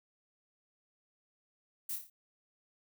violet noise with echo, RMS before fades -38 dBFS, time 1.89-1.96 s, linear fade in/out 5 ms, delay 28 ms, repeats 5, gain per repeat -5 dB, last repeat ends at 2.1 s, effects none

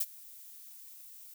violet noise with ADSR envelope, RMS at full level -29 dBFS, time 0-1.34 s, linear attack 9 ms, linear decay 41 ms, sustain -22 dB, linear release 4 ms, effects none

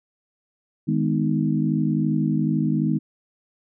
harmonic tone with a mistuned harmonic, 51.8 Hz, G#1, 4 cents flat, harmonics 3 / 4 / 5 / 6, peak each -23 / -24 / -25 / -26 dBFS, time 0.87-2.99 s, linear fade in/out 20 ms, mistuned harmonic 5, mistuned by -63 cents, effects none

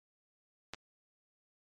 clicks, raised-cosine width 0.2 ms, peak -22 / -30 dBFS, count 2, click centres 0.736 / 0.745 s, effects MP3 64 kbps

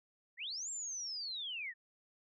sine linear two-way sweep, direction up then down, 1760 to 7510 to 1760 Hz, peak -39 dBFS, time 0.37-1.74 s, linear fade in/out 50 ms, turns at 0.7 s, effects none

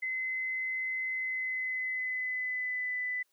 sine tone with pitch glide, 2046 to 1997 Hz, C7 to B6, -39 to +19 cents, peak -31 dBFS, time 0.02-3.23 s, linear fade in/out 10 ms, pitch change -42 cents, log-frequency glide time 1.12-2.97 s, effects white hiss -75 dBFS RMS until 3.32 s + high-pass 300 Hz 12 dB/octave

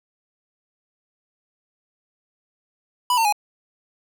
square tone with pitch steps, 987.8 / 905.8 / 830.6 Hz, B5 / A#5 / G#5, 0 / -50 / 0 cents, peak -17 dBFS, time 3.1-3.325 s, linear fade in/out 2 ms, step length 75 ms, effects 9-bit

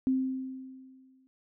sine tone with exponential decay, 261.6 Hz, C4, in tune, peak -22 dBFS, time 0.07-1.27 s, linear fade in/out 0 ms, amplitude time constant 260 ms, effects none

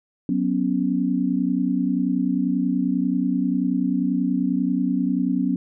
sine chord, F# suspended fourth, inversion none, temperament equal, 185 / 246.9 / 277.2 Hz, F#3 / B3 / C#4, 0 / 0 / 0 cents, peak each -24 / -23 / -23 dBFS, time 0.29-5.56 s, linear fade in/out 2 ms, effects none

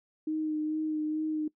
sine tone with vibrato, 309.1 Hz, D#4, 11 cents flat, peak -28 dBFS, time 0.27-1.48 s, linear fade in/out 5 ms, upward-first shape sine, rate 2.3 Hz, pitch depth 19 cents each way, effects noise-tail reverb RT60 0.1 s tail -21 dB re dry

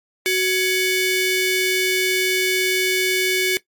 sawtooth ring-modulated tone, 1302 Hz, E6, 22 cents flat, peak -10 dBFS, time 0.26-3.57 s, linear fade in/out 0 ms, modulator 929 Hz, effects noise-tail reverb RT60 0.1 s tail -18 dB re dry + MP3 96 kbps

